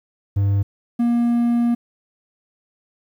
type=tone pair in turn; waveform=triangle; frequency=99.7 / 237.1 Hz; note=G2 / A#3; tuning=+30 / +30 cents; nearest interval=octave + minor third; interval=1500 cents; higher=second; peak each=-13 dBFS; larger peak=neither; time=0.36-0.63 / 0.99-1.75 s; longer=second; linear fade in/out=10 ms; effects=9-bit